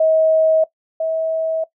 sine tone pair in turn, 637 / 644.4 Hz, D#5 / E5, +41 / -39 cents, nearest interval unison, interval 20 cents, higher second, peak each -11 / -17 dBFS, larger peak first, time 0-0.64 / 1-1.64 s, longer neither, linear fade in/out 5 ms, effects noise-tail reverb RT60 0.1 s tail -17 dB re dry

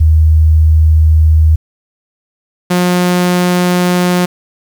sine / sawtooth tone pair in turn, 78.6 / 178.71 Hz, D#2 / F3, +18 / +40 cents, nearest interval octave + major second, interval 1422 cents, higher second, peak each -4 / -5 dBFS, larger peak first, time 0-1.56 / 2.7-4.26 s, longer neither, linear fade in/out 10 ms, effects 7-bit

